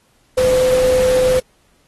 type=tone in noise; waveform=sine; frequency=510 Hz; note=C5; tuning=44 cents flat; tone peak=-11 dBFS; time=0.37-1.4 s; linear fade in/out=10 ms; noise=pink; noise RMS=-25 dBFS; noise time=0.37-1.4 s; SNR=+11 dB; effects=pink hiss -58 dBFS RMS until 1.87 s + AAC 32 kbps